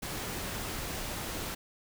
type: noise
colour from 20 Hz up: pink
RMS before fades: -37 dBFS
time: 0.02-1.55 s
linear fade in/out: 10 ms
effects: none